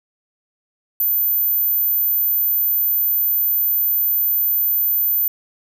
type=tone; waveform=sine; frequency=14230 Hz; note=A9; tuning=18 cents sharp; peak=-15 dBFS; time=1-5.28 s; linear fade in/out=2 ms; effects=none